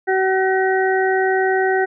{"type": "harmonic tone", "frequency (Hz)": 378.9, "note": "F#4", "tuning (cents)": 41, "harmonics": [1, 2, 4, 5], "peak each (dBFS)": [-17, -20, -23, -24], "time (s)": [0.07, 1.86], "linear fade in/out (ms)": 20, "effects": []}